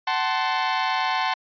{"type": "chord", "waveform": "sawtooth", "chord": "F# diminished", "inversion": "none", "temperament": "equal with one note detuned", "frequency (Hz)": [751.6, 880, 1046.5], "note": ["F#5", "A5", "C6"], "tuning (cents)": [27, 0, 0], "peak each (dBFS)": -22, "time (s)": [0.07, 1.34], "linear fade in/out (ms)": 5, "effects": ["resampled to 11025 Hz"]}